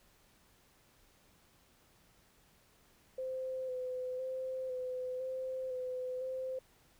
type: tone with vibrato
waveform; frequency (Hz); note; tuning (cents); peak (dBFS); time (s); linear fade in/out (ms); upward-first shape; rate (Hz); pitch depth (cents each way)
sine; 513; C5; -34; -36; 3.18-6.59; 5; square; 0.99; 20
effects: pink hiss -67 dBFS RMS until 6.99 s